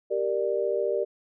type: chord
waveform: sine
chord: G minor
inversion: none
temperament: equal with one note detuned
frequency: 392 / 466.2 / 592.8 Hz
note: G4 / Bb4 / D5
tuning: 0 / 0 / +16 cents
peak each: -28 dBFS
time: 0.1-1.05 s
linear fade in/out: 20 ms
effects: none